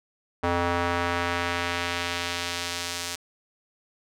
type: tone with band-pass filter sweep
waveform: square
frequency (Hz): 86.9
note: F2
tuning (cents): -8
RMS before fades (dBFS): -28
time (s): 0.43-3.16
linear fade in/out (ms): 10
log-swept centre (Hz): 920 to 6300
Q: 0.82
effects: none